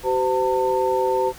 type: tone cluster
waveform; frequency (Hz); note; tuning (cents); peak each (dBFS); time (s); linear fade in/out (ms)
sine; 381.5 / 511 / 899; G4 / C5 / A5; -47 / -41 / +37; -22; 0.03-1.33; 50
effects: pink hiss -42 dBFS RMS until 1.38 s